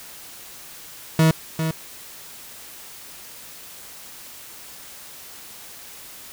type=tone with echo; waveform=40% pulse; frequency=160 Hz; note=D#3; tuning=49 cents sharp; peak=-12 dBFS; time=1.19-1.31 s; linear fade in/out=2 ms; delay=400 ms; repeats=1; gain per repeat=-8 dB; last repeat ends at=1.71 s; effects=white hiss -41 dBFS RMS until 6.32 s